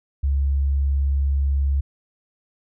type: tone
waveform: sine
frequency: 69.3 Hz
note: C#2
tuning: in tune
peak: -17 dBFS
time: 0.23-1.81 s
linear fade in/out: 10 ms
effects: none